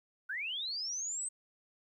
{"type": "linear sweep", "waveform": "sine", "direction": "up", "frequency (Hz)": [1438, 8310], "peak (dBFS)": -35, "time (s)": [0.29, 1.29], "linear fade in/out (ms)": 10, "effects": ["12-bit"]}